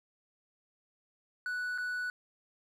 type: tone with dropouts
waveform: triangle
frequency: 1480 Hz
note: F#6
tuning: in tune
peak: -31 dBFS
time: 1.46-2.1 s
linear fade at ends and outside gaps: 1 ms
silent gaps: 1.778-1.783 s
effects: none